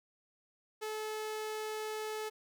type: tone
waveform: sawtooth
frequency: 431.8 Hz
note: A4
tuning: 33 cents flat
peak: -33 dBFS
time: 0.81-2.3 s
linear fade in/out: 20 ms
effects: none